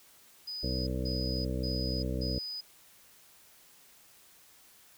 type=tone bursts; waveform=sine; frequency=4978 Hz; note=D#8; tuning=in tune; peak=-36 dBFS; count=4; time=0.47-2.61 s; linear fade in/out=10 ms; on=400 ms; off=180 ms
type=harmonic tone; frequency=63.5 Hz; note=B1; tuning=49 cents sharp; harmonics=1 / 2 / 3 / 4 / 5 / 7 / 8 / 9; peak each=-34 / -37 / -39 / -40 / -41 / -42 / -43 / -44 dBFS; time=0.63-2.39 s; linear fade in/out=5 ms
effects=white hiss -59 dBFS RMS until 4.97 s